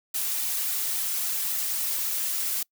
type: noise with flanger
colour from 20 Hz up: blue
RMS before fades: -28 dBFS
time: 0.14-2.63 s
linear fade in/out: 5 ms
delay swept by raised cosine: 1.8 to 4.1 ms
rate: 3.6 Hz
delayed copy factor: -0.75
effects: noise-tail reverb RT60 0.1 s tail -26 dB re dry